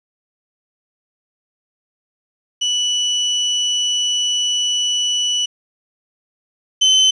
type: tone pair in turn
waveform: 35% pulse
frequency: 2960 / 3057 Hz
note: F#7 / G7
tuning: 0 / -44 cents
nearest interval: minor second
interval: 56 cents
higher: second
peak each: -14 / -8 dBFS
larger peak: second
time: 2.61-5.46 / 6.81-7.11 s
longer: first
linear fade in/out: 10 ms
effects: resampled to 22050 Hz + 8-bit